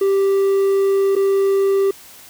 triangle tone with dropouts, 392 Hz, G4, in tune, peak -11 dBFS, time 0.01-1.91 s, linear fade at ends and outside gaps 5 ms, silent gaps 1.154-1.162 s, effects white hiss -42 dBFS RMS until 2.29 s

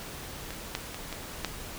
clicks, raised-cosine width 0.2 ms, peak -20 / -12 / -21 / -19 / -11 dBFS, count 5, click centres 0.506 / 0.751 / 0.945 / 1.127 / 1.447 s, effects pink hiss -41 dBFS RMS until 1.78 s

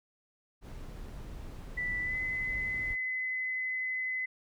brown noise, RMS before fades -43 dBFS, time 0.61-2.97 s, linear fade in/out 50 ms
sine tone with pitch glide, 1975.5 to 2028 Hz, B6 to B6, 0 to +45 cents, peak -31 dBFS, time 1.77-4.26 s, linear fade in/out 10 ms, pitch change +45 cents, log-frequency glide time 2.01-2.17 s
effects none

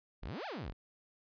sawtooth exponential two-way sweep, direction up then down, 32 to 910 to 32 Hz, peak -36 dBFS, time 0.22-0.73 s, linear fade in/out 20 ms, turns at 0.46 s, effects resampled to 11025 Hz

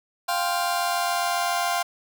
sawtooth chord, F suspended second, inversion none, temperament just, 698.5 / 785.8 / 1047.7 Hz, F5 / G5 / C6, 0 / +4 / +2 cents, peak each -21 / -25 / -24 dBFS, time 0.28-1.83 s, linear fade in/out 10 ms, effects none

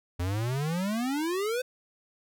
square exponential sweep, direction up, 85 to 518 Hz, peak -28 dBFS, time 0.19-1.62 s, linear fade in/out 10 ms, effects none

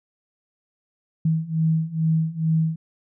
sine beating tone pair, 159.2 / 161.5 Hz, D#3 / E3, +40 / -35 cents, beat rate 2.3 Hz, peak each -23 / -21 dBFS, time 1.25-2.76 s, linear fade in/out 5 ms, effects none

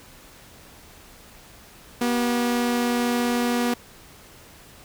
sawtooth tone pair together, 241.1 / 382.7 Hz, B3 / G4, -41 / -42 cents, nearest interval minor sixth, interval 799 cents, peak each -17 / -28 dBFS, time 2.01-3.74 s, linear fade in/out 5 ms, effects pink hiss -48 dBFS RMS until 4.84 s

